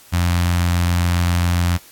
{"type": "tone with notch filter", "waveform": "sawtooth", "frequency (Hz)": 87.31, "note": "F2", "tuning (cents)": 0, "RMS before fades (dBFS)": -17, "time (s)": [0.12, 1.78], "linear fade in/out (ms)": 20, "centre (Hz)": 420, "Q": 0.59, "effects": ["white hiss -46 dBFS RMS until 1.91 s", "AAC 64 kbps"]}